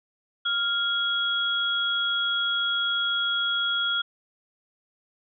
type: tone pair together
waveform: sine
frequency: 1396.9 / 3322 Hz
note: F6 / G#7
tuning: 0 / 0 cents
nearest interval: octave + minor third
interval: 1500 cents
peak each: -26 / -25 dBFS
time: 0.45-4.02 s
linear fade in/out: 10 ms
effects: none